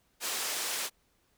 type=band-pass noise; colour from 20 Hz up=white; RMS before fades=-34 dBFS; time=0.2-0.9 s; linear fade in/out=50 ms; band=350 to 9800 Hz; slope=12 dB/octave; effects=pink hiss -71 dBFS RMS until 1.37 s